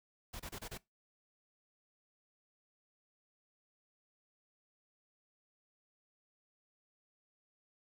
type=noise bursts; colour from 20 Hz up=pink; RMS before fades=-45 dBFS; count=5; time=0.33-0.778 s; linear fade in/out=10 ms; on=68 ms; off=27 ms; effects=noise-tail reverb RT60 0.2 s tail -21 dB re dry